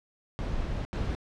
brown noise bursts at uneven times, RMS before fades -31 dBFS, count 2, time 0.39-0.85 / 0.93-1.15 s, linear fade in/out 0 ms, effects low-pass 5000 Hz 12 dB/octave

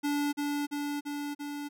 square tone with echo, 289.8 Hz, D4, 23 cents flat, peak -28 dBFS, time 0.03-0.33 s, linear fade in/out 20 ms, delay 340 ms, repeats 4, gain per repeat -2 dB, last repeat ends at 1.69 s, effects none

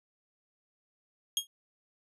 sawtooth tone with exponential decay, 3263 Hz, G#7, 31 cents flat, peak -20 dBFS, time 1.37-1.47 s, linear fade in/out 1 ms, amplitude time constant 21 ms, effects resampled to 32000 Hz

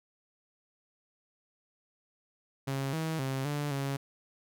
sawtooth tone with pitch steps, 136.2 / 160.2 / 133.9 / 146.1 / 138.1 Hz, C#3 / E3 / C3 / D3 / C#3, -30 / -49 / +40 / -9 / -6 cents, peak -27 dBFS, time 2.67-3.97 s, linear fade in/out 10 ms, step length 260 ms, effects none

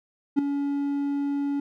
triangle tone with ADSR envelope, 283 Hz, C#4, 36 cents sharp, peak -12 dBFS, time 0.36-1.6 s, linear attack 28 ms, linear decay 4 ms, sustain -10 dB, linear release 4 ms, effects none

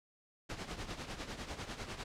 pink noise with tremolo, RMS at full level -40 dBFS, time 0.49-2.04 s, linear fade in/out 10 ms, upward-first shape triangle, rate 10 Hz, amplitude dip 75%, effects low-pass 6000 Hz 12 dB/octave

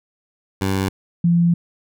15% pulse / sine tone pair in turn, 96.1 / 171.23 Hz, G2 / F3, -34 / -34 cents, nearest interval minor seventh, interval 1000 cents, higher second, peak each -12 dBFS, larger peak neither, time 0.61-0.89 / 1.24-1.54 s, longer second, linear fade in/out 5 ms, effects none

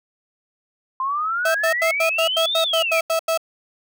sine exponential two-way sweep, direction up then down, 1034 to 3823 to 2277 Hz, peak -20 dBFS, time 1-3 s, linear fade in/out 2 ms, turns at 2.6 s
35% pulse tone bursts, 653 Hz, E5, 17 cents flat, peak -16 dBFS, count 11, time 1.45-3.376 s, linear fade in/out 5 ms, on 96 ms, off 87 ms
effects none

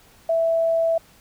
sine tone, 659.3 Hz, E5, in tune, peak -17 dBFS, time 0.29-0.98 s, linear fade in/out 5 ms, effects pink hiss -53 dBFS RMS until 1.2 s

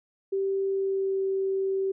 sine tone with pitch glide, 389.4 to 386 Hz, G4 to G4, -12 to -27 cents, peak -24 dBFS, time 0.32-1.92 s, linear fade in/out 10 ms, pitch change -15 cents, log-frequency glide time 0.67-1.23 s, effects none

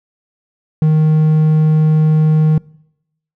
triangle tone, 155.56 Hz, D#3, in tune, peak -6 dBFS, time 0.82-2.58 s, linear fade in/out 2 ms, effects noise-tail reverb RT60 0.8 s tail -24 dB re dry

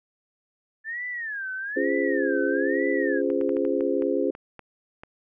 sine tone with vibrato, 1737 Hz, A6, 23 cents flat, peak -29 dBFS, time 0.84-3.22 s, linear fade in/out 50 ms, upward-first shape sine, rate 1.1 Hz, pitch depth 230 cents each way
sine chord, Db major seventh, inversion none, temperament just, 277.2 / 346.5 / 415.8 / 519.7 Hz, Db4 / F4 / Ab4 / C5, 0 / -14 / +2 / -12 cents, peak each -27 dBFS, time 1.76-4.31 s, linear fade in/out 10 ms
clicks, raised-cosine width 0.5 ms, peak -26 dBFS, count 10, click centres 3.302 / 3.412 / 3.493 / 3.568 / 3.651 / 3.808 / 4.022 / 4.351 / 4.593 / 5.035 s
effects none

